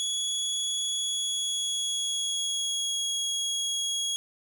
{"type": "tone with pitch glide", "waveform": "25% pulse", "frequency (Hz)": [3368, 3314], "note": ["G#7", "G#7"], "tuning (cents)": [24, -4], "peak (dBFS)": -23, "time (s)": [0, 4.16], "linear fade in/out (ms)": 0, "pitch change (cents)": -28, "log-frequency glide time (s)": [0.92, 3.05], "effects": []}